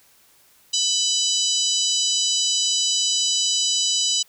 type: harmonic tone with a mistuned harmonic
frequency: 987.8 Hz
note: B5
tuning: in tune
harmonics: 3 / 4 / 5 / 6 / 7 / 8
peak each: -24 / -25 / -26 / -27 / -27 / -28 dBFS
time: 0.73-4.23 s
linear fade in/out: 10 ms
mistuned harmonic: 3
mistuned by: +16 cents
effects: white hiss -56 dBFS RMS until 4.28 s